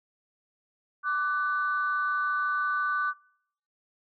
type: tone pair together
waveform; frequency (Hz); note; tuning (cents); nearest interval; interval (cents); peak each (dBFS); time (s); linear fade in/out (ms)
sine; 1171 / 1496.8; D6 / F#6; -5 / +20; major third; 425; -27; 1.03-3.14; 50
effects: noise-tail reverb RT60 0.7 s tail -25 dB re dry + tanh soft clip ceiling -17 dBFS